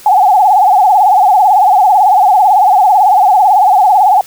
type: tone with vibrato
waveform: sine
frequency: 790 Hz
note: G5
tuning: 13 cents sharp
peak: -4 dBFS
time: 0.06-4.21 s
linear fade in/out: 2 ms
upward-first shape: sine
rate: 18 Hz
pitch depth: 150 cents each way
effects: white hiss -36 dBFS RMS until 4.26 s